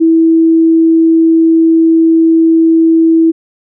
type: tone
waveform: sine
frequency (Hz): 326.4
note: E4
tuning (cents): -17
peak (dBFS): -4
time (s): 0-3.32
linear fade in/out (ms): 20
effects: none